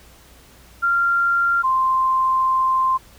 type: tone pair in turn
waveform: sine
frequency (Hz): 1386 / 1045.7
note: F6 / C6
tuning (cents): -14 / -1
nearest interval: perfect fourth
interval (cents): 487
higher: first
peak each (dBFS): -15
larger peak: neither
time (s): 0.82-1.63 / 1.63-2.98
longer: second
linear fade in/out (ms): 20
effects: added 60 Hz sine -50 dBFS peak until 3.18 s + pink hiss -49 dBFS RMS until 3.18 s